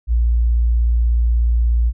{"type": "tone", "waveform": "sine", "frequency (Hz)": 58.27, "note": "A#1", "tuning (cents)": 0, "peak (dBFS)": -12, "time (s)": [0.07, 1.93], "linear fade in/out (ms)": 50, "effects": []}